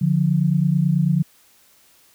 sine tone pair together, 146.83 / 176.03 Hz, D3 / F3, 0 / +14 cents, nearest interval minor third, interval 314 cents, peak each -18 dBFS, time 0.01-1.23 s, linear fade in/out 10 ms, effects white hiss -55 dBFS RMS until 2.14 s

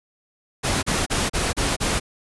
pink noise bursts, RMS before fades -22 dBFS, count 6, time 0.63-2 s, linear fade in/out 20 ms, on 200 ms, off 34 ms, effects resampled to 24000 Hz

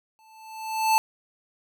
square tone with exponential growth, 880 Hz, A5, in tune, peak -16 dBFS, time 0.19-0.98 s, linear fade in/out 0 ms, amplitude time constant 170 ms, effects none

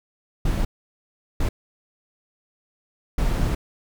brown noise bursts at uneven times, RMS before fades -21 dBFS, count 3, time 0.45-0.65 / 1.4-1.49 / 3.18-3.55 s, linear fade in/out 5 ms, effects none

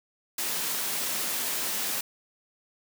white high-pass noise, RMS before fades -30 dBFS, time 0.38-2.01 s, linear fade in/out 5 ms, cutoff 150 Hz, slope 24 dB/octave, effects none

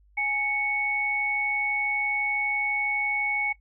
sine tone pair together, 830.4 / 2217 Hz, G#5 / C#7, 0 / 0 cents, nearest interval octave + perfect fourth, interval 1700 cents, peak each -32 / -24 dBFS, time 0.17-3.53 s, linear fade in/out 10 ms, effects noise-tail reverb RT60 0.1 s tail -19 dB re dry + added 50 Hz sine -56 dBFS peak until 3.6 s

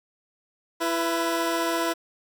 15% pulse tone pair together, 334.2 / 493.9 Hz, E4 / B4, +24 / 0 cents, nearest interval perfect fifth, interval 676 cents, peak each -18 / -24 dBFS, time 0.8-1.94 s, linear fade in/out 20 ms, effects 9-bit

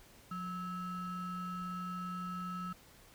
triangle ring-modulated tone, 740 Hz, F#5, in tune, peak -33 dBFS, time 0.31-2.73 s, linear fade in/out 5 ms, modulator 561 Hz, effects pink hiss -60 dBFS RMS until 3.14 s

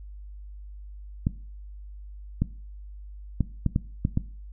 clicks, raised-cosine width 5 ms, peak -10 dBFS, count 7, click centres 1.269 / 2.42 / 3.407 / 3.663 / 3.761 / 4.051 / 4.174 s, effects noise-tail reverb RT60 0.4 s tail -18 dB re dry + added 50 Hz sine -39 dBFS peak until 4.52 s

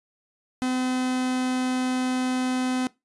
45% pulse tone, 255 Hz, C4, 44 cents flat, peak -23 dBFS, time 0.62-2.87 s, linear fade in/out 0 ms, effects noise-tail reverb RT60 0.2 s tail -20 dB re dry + resampled to 24000 Hz

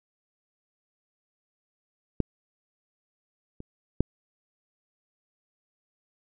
clicks, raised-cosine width 3 ms, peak -10 / -27 / -8 dBFS, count 3, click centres 2.203 / 3.604 / 4.006 s, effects none

